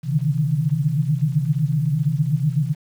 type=tone cluster; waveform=sine; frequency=131.1 / 145.3 / 152.7 / 160.9 Hz; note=C3 / D3 / D#3 / E3; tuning=+4 / -18 / -32 / -42 cents; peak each=-23 dBFS; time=0.03-2.75 s; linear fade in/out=50 ms; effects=8-bit